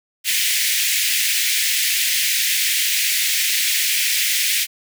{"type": "high-pass noise", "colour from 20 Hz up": "pink", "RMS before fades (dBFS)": -19, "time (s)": [0.24, 4.67], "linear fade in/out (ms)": 50, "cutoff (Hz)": 1900, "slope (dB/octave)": 48, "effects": []}